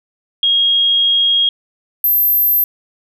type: tone pair in turn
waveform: sine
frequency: 3269 / 12342 Hz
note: G#7 / G9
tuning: -28 / -28 cents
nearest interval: octave + major seventh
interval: 2300 cents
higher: second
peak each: -10 dBFS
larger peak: neither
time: 0.43-1.49 / 2.04-2.64 s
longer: first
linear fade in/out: 2 ms
effects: none